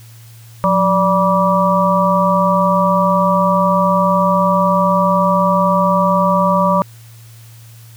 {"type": "harmonic tone with a mistuned harmonic", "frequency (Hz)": 194, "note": "G3", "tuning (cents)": -18, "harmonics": [1, 3, 5, 6], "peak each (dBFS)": [-16, -16, -16, -16], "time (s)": [0.64, 6.82], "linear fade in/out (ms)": 0, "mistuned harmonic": 1, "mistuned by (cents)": -130, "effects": ["added 114 Hz sine -37 dBFS peak until 7.96 s", "white hiss -46 dBFS RMS until 7.96 s"]}